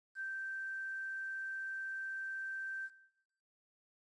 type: tone with quantisation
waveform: sine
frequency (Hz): 1561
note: G6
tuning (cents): -8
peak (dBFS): -38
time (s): 0.15-2.9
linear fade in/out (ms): 50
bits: 11
effects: noise-tail reverb RT60 0.8 s tail -17 dB re dry + resampled to 22050 Hz